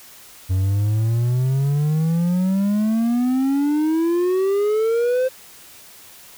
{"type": "exponential sweep", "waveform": "triangle", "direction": "up", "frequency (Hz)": [91.4, 523.3], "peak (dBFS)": -14, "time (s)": [0.49, 5.29], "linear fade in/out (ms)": 20, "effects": ["white hiss -44 dBFS RMS until 6.37 s"]}